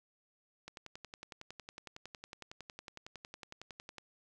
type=click train; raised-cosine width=0.2 ms; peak=-29 dBFS; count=37; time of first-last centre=0.68-3.983 s; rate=10.9 Hz; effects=none